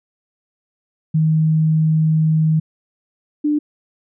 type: tone pair in turn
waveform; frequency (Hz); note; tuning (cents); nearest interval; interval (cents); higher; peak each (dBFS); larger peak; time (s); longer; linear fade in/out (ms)
sine; 157.6 / 297.5; D#3 / D4; +23 / +22; major seventh; 1099; second; -12 / -14; first; 1.14-2.6 / 3.44-3.59; first; 10
effects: none